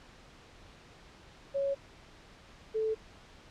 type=tone pair in turn; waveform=sine; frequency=554 / 438.7 Hz; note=C#5 / A4; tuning=-1 / -5 cents; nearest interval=major third; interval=404 cents; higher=first; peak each=-28 dBFS; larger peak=neither; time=1.54-1.75 / 2.74-2.95 s; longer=neither; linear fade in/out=20 ms; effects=pink hiss -55 dBFS RMS until 3.5 s + low-pass 5000 Hz 12 dB/octave